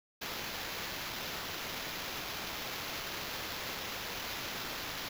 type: noise with sample-and-hold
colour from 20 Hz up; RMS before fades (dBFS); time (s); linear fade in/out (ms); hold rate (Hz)
white; -40; 0.21-5.09; 10; 8820
effects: none